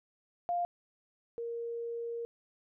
sine tone pair in turn, 700 / 467.2 Hz, F5 / A#4, +4 / +4 cents, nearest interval perfect fifth, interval 700 cents, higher first, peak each -29 / -35 dBFS, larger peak first, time 0.49-0.65 / 1.38-2.25 s, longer second, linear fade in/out 0 ms, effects none

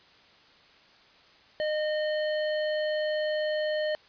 square tone, 612 Hz, D#5, 29 cents flat, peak -27 dBFS, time 1.6-3.95 s, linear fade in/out 0 ms, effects white hiss -57 dBFS RMS until 4.08 s + resampled to 11025 Hz

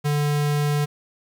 square tone, 146.83 Hz, D3, in tune, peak -20 dBFS, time 0.04-0.86 s, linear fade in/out 20 ms, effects 9-bit

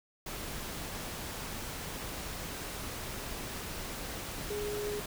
sine tone in noise, 415.3 Hz, G#4, in tune, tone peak -34 dBFS, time 4.5-5 s, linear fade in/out 5 ms, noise pink, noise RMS -40 dBFS, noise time 0.26-5.06 s, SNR +3 dB, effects none

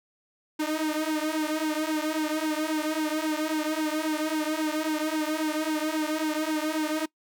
sawtooth tone with flanger, 310.1 Hz, D#4, 6 cents flat, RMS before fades -28 dBFS, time 0.59-7.06 s, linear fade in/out 10 ms, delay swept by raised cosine 1.5 to 4.4 ms, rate 3.7 Hz, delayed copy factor -0.9, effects noise-tail reverb RT60 0.1 s tail -22 dB re dry

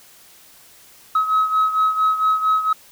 sine beating tone pair, 1278 / 1282.4 Hz, D#6 / E6, +46 / -48 cents, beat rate 4.4 Hz, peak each -15 / -20 dBFS, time 1.15-2.73 s, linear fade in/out 5 ms, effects tanh soft clip ceiling -11 dBFS + white hiss -48 dBFS RMS until 2.91 s

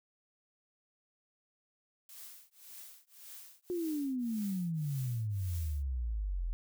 blue noise with tremolo, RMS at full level -48 dBFS, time 2.09-5.83 s, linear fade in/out 2 ms, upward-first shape triangle, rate 1.8 Hz, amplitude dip 100%
sine exponential sweep, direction down, 364 to 40.16 Hz, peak -32 dBFS, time 3.7-6.53 s, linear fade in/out 0 ms
effects none

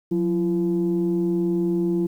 sine tone pair together, 180 / 339.8 Hz, F#3 / F4, -47 / -47 cents, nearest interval major seventh, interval 1100 cents, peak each -22 / -20 dBFS, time 0.11-2.07 s, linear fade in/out 10 ms, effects tanh soft clip ceiling -14 dBFS + 9-bit

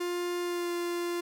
45% pulse tone with pitch glide, 352.1 to 347.5 Hz, F4 to F4, +14 to -9 cents, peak -30 dBFS, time 0-1.21 s, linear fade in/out 10 ms, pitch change -23 cents, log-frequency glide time 0.41-0.73 s, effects none

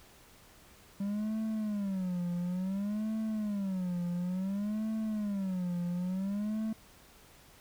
triangle tone with vibrato, 196 Hz, G3, in tune, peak -29 dBFS, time 1-6.73 s, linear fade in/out 5 ms, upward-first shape sine, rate 0.57 Hz, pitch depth 200 cents each way, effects pink hiss -58 dBFS RMS until 7.6 s

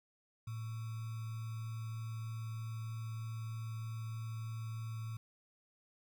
sine tone with sample-and-hold, 112.1 Hz, A2, 33 cents sharp, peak -39 dBFS, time 0.47-5.17 s, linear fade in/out 5 ms, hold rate 1225 Hz, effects none

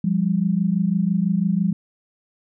sine tone pair together, 174.19 / 200.2 Hz, F3 / G3, -4 / +37 cents, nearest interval major second, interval 241 cents, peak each -20 / -20 dBFS, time 0.04-1.73 s, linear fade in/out 5 ms, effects none

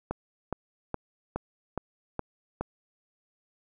click train, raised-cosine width 1 ms, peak -16 dBFS, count 7, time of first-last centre 0.11-2.61 s, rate 2.4 Hz, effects none

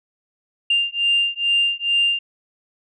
sine beating tone pair, 2794 / 2796.3 Hz, F7 / F7, 0 / +2 cents, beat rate 2.3 Hz, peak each -19 dBFS, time 0.7-2.19 s, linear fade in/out 5 ms, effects tanh soft clip ceiling -9 dBFS

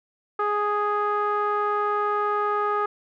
sawtooth tone with low-pass filter, 415.3 Hz, G#4, in tune, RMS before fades -24 dBFS, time 0.39-2.86 s, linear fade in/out 5 ms, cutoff 1300 Hz, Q 4.6, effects none

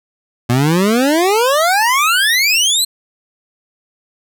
25% pulse exponential sweep, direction up, 116.54 to 4186 Hz, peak -7 dBFS, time 0.49-2.85 s, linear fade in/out 10 ms, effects none

